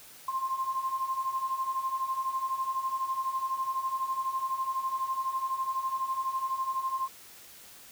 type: beating tone pair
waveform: sine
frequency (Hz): 1046.5 / 1058.5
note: C6 / C6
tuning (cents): 0 / +20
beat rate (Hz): 12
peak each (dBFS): -35 / -30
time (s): 0.28-7.08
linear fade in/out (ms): 5
effects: white hiss -51 dBFS RMS until 7.91 s